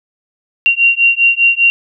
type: beating tone pair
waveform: sine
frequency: 2757 / 2762 Hz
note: F7 / F7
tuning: -23 / -20 cents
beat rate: 5 Hz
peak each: -11 dBFS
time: 0.66-1.7 s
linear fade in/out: 0 ms
effects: none